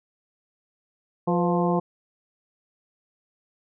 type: harmonic tone with a mistuned harmonic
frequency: 175.7 Hz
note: F3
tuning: 11 cents sharp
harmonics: 1 / 2 / 3 / 4 / 5 / 6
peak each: -23 / -26 / -28 / -29 / -30 / -31 dBFS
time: 1.27-1.8 s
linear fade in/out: 10 ms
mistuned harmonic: 3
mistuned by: -66 cents
effects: none